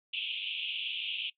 white band-pass noise, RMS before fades -36 dBFS, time 0.13-1.3 s, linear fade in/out 5 ms, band 2500 to 3400 Hz, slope 96 dB/octave, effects noise-tail reverb RT60 0.1 s tail -20 dB re dry

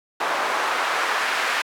pink noise with band-pass filter sweep, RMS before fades -23 dBFS, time 0.2-1.62 s, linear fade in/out 5 ms, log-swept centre 970 to 1700 Hz, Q 1.1, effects high-pass 400 Hz 12 dB/octave

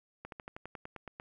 slowing click train, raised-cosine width 0.5 ms, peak -28 dBFS, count 11, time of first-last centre 0.25-1.199 s, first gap 72 ms, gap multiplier 1.06, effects 11-bit

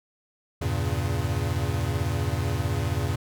square chord, E diminished seventh, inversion none, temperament equal, 82.41 / 98 / 116.54 / 138.59 Hz, E2 / G2 / Bb2 / Db3, 0 / 0 / 0 / 0 cents, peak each -30 / -30 / -31 / -32 dBFS, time 0.61-3.16 s, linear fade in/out 10 ms, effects none

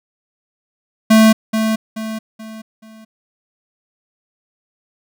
square tone with echo, 220 Hz, A3, in tune, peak -7 dBFS, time 1.1-1.33 s, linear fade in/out 10 ms, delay 430 ms, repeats 4, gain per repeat -8 dB, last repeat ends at 3.05 s, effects none

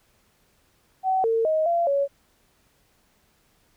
sine tone with pitch steps, 757 / 453.2 / 628 / 684 / 560 Hz, F#5 / A#4 / D#5 / F5 / C#5, +39 / -49 / +16 / -36 / +18 cents, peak -19 dBFS, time 1.03-2.08 s, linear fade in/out 50 ms, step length 210 ms, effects pink hiss -64 dBFS RMS until 3.76 s

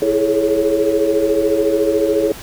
sine chord, A major seventh, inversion second, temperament equal with one note detuned, 329.6 / 415.3 / 429.2 / 554.4 Hz, E4 / G#4 / A4 / C#5, 0 / 0 / -43 / 0 cents, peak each -19 / -19 / -18 / -18 dBFS, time 0.02-2.32 s, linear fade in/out 2 ms, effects pink hiss -34 dBFS RMS until 2.42 s

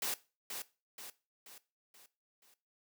white noise with echo, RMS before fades -36 dBFS, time 0.02-0.14 s, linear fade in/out 2 ms, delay 480 ms, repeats 5, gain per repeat -6 dB, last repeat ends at 2.54 s, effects noise-tail reverb RT60 0.3 s tail -18 dB re dry + high-pass 200 Hz 12 dB/octave

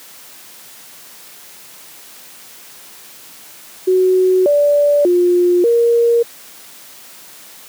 sine tone with pitch steps, 371.2 / 581 / 354.3 / 468.9 Hz, F#4 / D5 / F4 / A#4, +6 / -19 / +25 / +10 cents, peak -9 dBFS, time 3.87-6.23 s, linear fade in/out 10 ms, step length 590 ms, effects white hiss -39 dBFS RMS until 7.68 s + high-pass 150 Hz 12 dB/octave

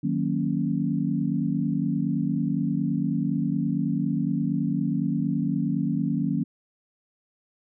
sine chord, D# minor seventh, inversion none, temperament equal, 155.56 / 185 / 233.1 / 277.2 Hz, D#3 / F#3 / A#3 / C#4, 0 / 0 / 0 / 0 cents, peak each -28 dBFS, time 0.03-6.44 s, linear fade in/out 10 ms, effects none

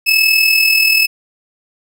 30% pulse tone with amplitude modulation, 2600 Hz, E7, 24 cents flat, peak -4 dBFS, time 0.06-1.07 s, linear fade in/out 20 ms, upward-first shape sine, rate 40.6 Hz, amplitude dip 55%, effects none

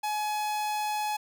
45% pulse tone, 845 Hz, G#5, 30 cents sharp, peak -28 dBFS, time 0.03-1.17 s, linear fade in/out 10 ms, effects none

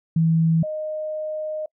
sine tone pair in turn, 163 / 617.7 Hz, E3 / D#5, -19 / -13 cents, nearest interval octave + major seventh, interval 2306 cents, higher second, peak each -15 / -25 dBFS, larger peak first, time 0.16-0.63 / 0.63-1.66 s, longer second, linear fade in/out 5 ms, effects noise-tail reverb RT60 0.1 s tail -26 dB re dry

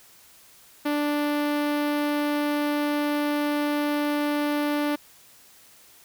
sawtooth tone with notch filter, 293.7 Hz, D4, in tune, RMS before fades -25 dBFS, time 0.85-4.96 s, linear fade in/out 10 ms, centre 7200 Hz, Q 0.7, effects white hiss -53 dBFS RMS until 6.04 s

